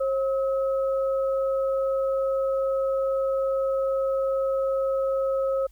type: tone pair together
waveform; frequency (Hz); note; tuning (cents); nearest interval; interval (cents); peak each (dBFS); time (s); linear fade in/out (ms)
sine; 538 / 1284.4; C5 / E6; +48 / -45; octave + minor third; 1507; -22 / -34; 0-5.67; 10
effects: added 50 Hz sine -50 dBFS peak until 5.71 s + white hiss -65 dBFS RMS until 5.71 s